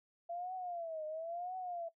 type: tone with vibrato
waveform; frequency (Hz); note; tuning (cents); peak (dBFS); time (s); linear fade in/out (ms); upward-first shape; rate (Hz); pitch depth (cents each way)
sine; 678; E5; +49; -39; 0.29-1.89; 10; triangle; 0.98; 180
effects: noise-tail reverb RT60 0.1 s tail -18 dB re dry